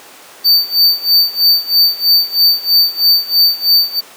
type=tone with tremolo; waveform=square; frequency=4586 Hz; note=D8; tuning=42 cents flat; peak=-6 dBFS; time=0.44-4.01 s; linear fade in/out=20 ms; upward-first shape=sine; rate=3.1 Hz; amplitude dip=90%; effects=pink hiss -37 dBFS RMS until 4.16 s + high-pass 400 Hz 12 dB/octave